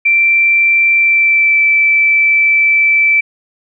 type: tone with pitch glide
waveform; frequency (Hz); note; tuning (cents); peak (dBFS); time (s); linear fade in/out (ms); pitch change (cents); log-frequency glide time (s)
sine; 2349 to 2323; D7 to D7; 0 to -20; -7; 0.05-3.21; 10; -20; 0.95-1.6
effects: none